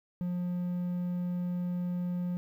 triangle tone, 177.6 Hz, F3, 29 cents sharp, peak -28 dBFS, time 0.21-2.37 s, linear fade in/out 0 ms, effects 11-bit

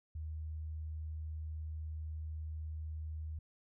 sine tone, 78.1 Hz, D#2, 7 cents sharp, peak -39 dBFS, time 0.15-3.39 s, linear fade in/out 5 ms, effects none

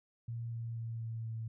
sine tone with pitch steps, 116.54 / 115.53 / 114.54 / 113.55 / 112.57 Hz, A#2 / A#2 / A#2 / A#2 / A2, 0 / -15 / -30 / -45 / +40 cents, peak -37 dBFS, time 0.28-1.48 s, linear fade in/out 5 ms, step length 240 ms, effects none

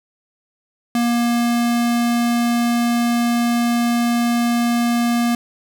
square tone, 237.2 Hz, A#3, 30 cents sharp, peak -16 dBFS, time 0.95-5.35 s, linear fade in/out 2 ms, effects 9-bit

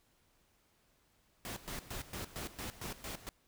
pink noise with tremolo, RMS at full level -42 dBFS, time 1.45-3.29 s, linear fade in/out 0 ms, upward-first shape square, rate 4.4 Hz, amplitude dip 80%, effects pink hiss -72 dBFS RMS until 3.47 s

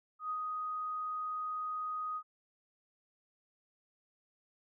sine tone with ADSR envelope, 1248 Hz, D#6, 5 cents sharp, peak -33 dBFS, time 0.19-2.23 s, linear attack 110 ms, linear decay 71 ms, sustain -2 dB, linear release 65 ms, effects none

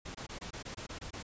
pink noise bursts, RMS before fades -43 dBFS, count 10, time 0.05-1.228 s, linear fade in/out 10 ms, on 98 ms, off 22 ms, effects resampled to 16000 Hz

